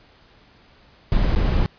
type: noise with dropouts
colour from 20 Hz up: brown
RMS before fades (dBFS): -18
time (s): 1.12-1.66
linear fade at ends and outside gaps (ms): 0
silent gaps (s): 1.35-1.36
effects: pink hiss -53 dBFS RMS until 1.78 s + resampled to 11025 Hz